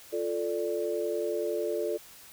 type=chord; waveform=sine; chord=D minor; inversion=first; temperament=equal; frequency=349.2 / 440 / 587.3 Hz; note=F4 / A4 / D5; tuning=0 / 0 / 0 cents; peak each=-33 / -31 / -33 dBFS; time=0.12-1.98 s; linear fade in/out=20 ms; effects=white hiss -51 dBFS RMS until 2.32 s